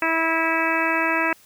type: harmonic tone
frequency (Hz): 326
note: E4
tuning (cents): -19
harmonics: 1 / 2 / 3 / 4 / 5 / 6 / 7 / 8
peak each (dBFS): -27 / -28 / -26 / -28 / -26 / -27 / -29 / -27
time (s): 0.02-1.33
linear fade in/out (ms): 2
effects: white hiss -53 dBFS RMS until 1.45 s